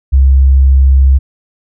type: tone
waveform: sine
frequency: 67 Hz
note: C2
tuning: 42 cents sharp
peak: -3 dBFS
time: 0.12-1.19 s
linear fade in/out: 20 ms
effects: none